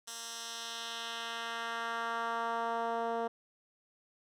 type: tone with band-pass filter sweep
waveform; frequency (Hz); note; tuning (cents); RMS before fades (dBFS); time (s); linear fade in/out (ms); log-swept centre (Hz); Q
10% pulse; 230.9; A#3; -16; -37; 0.07-3.28; 10; 7200 to 540; 1.2
effects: none